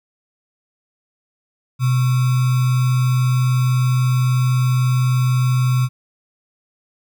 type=tone with sample-and-hold; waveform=sine; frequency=126.9 Hz; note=B2; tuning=47 cents sharp; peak=-13 dBFS; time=1.79-5.89 s; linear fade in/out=50 ms; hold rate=1225 Hz; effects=none